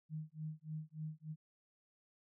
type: tone with tremolo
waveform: sine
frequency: 155.56 Hz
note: D#3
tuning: in tune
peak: -39 dBFS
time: 0.09-1.36 s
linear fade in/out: 50 ms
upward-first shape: sine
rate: 3.4 Hz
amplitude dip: 100%
effects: none